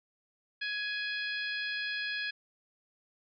harmonic tone with a mistuned harmonic, 836 Hz, G#5, 11 cents sharp, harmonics 2 / 3 / 4 / 5 / 6, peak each -35 / -39 / -41 / -43 / -45 dBFS, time 0.61-2.31 s, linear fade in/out 10 ms, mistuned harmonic 6, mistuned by -28 cents, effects none

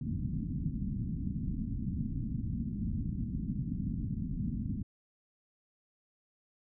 white low-pass noise, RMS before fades -35 dBFS, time 0.01-4.83 s, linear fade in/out 5 ms, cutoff 250 Hz, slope 48 dB/octave, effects none

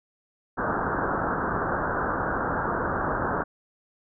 white low-pass noise, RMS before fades -27 dBFS, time 0.57-3.44 s, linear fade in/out 20 ms, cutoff 1600 Hz, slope 96 dB/octave, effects none

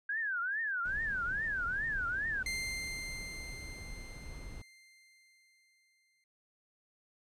sine tone with vibrato, 1591 Hz, G6, 25 cents sharp, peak -32 dBFS, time 0.09-2.43 s, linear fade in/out 5 ms, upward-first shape triangle, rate 2.4 Hz, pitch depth 270 cents each way
brown noise, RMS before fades -46 dBFS, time 0.85-4.62 s, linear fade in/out 5 ms
sawtooth tone with exponential decay, 2093 Hz, C7, in tune, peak -30 dBFS, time 2.46-6.24 s, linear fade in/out 2 ms, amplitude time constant 820 ms
effects low-pass 11000 Hz 12 dB/octave

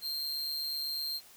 45% pulse tone with amplitude modulation, 4186 Hz, C8, in tune, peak -30 dBFS, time 0.01-1.21 s, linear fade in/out 50 ms, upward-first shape sine, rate 148 Hz, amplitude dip 55%, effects white hiss -56 dBFS RMS until 1.36 s

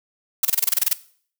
blue noise bursts, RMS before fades -17 dBFS, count 11, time 0.43-0.932 s, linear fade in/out 5 ms, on 22 ms, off 26 ms, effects noise-tail reverb RT60 0.5 s tail -18 dB re dry

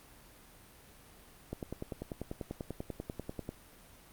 click train, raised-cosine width 2 ms, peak -24 dBFS, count 21, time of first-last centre 1.53-3.491 s, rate 10.2 Hz, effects pink hiss -57 dBFS RMS until 4.12 s + Opus 32 kbps

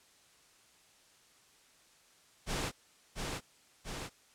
pink noise with echo, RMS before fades -35 dBFS, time 2.46-2.72 s, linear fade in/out 50 ms, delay 690 ms, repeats 2, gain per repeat -3 dB, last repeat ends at 4.1 s, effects white hiss -64 dBFS RMS until 4.34 s + low-pass 9000 Hz 12 dB/octave

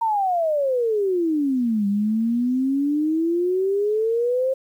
sine exponential two-way sweep, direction down then up, 932.3 to 198.4 to 535 Hz, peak -18 dBFS, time 0.01-4.54 s, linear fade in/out 10 ms, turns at 1.87 s, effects 9-bit

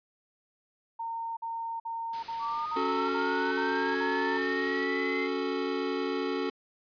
sine tone bursts, 916 Hz, A#5, 31 cents flat, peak -32 dBFS, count 8, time 0.99-4.38 s, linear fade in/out 10 ms, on 380 ms, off 50 ms
white noise, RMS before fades -44 dBFS, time 2.13-4.85 s, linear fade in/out 5 ms
sine linear sweep, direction up, 1135 to 2093 Hz, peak -32 dBFS, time 2.39-5.29 s, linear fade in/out 50 ms
square chord, F# minor, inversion second, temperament equal, 277.2 / 370 / 440 Hz, C#4 / F#4 / A4, 0 / 0 / 0 cents, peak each -34 dBFS, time 2.76-6.5 s, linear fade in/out 5 ms
effects resampled to 11025 Hz

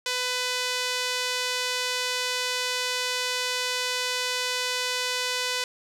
sawtooth tone with band-pass filter, 500 Hz, B4, 21 cents sharp, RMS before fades -28 dBFS, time 0.06-5.64 s, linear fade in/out 2 ms, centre 4300 Hz, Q 0.91, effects none

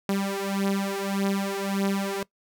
sawtooth beating tone pair, 196 / 197.7 Hz, G3 / G3, 0 / +15 cents, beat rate 1.7 Hz, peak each -24 dBFS, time 0.09-2.23 s, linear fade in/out 2 ms, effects noise-tail reverb RT60 0.1 s tail -21 dB re dry

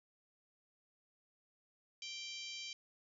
harmonic tone, 784 Hz, G5, in tune, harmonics 3 / 4 / 5 / 6 / 7 / 8 / 9, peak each -50 / -48 / -53 / -51 / -54 / -55 / -60 dBFS, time 2.02-2.73 s, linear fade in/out 2 ms, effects none

